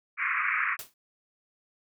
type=band-pass noise; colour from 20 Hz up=white; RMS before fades=-28 dBFS; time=0.17-0.77 s; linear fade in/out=50 ms; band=1100 to 2400 Hz; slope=96 dB/octave
type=noise with exponential decay; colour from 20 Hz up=white; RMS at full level=-35 dBFS; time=0.79-0.94 s; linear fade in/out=2 ms; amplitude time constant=32 ms
effects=none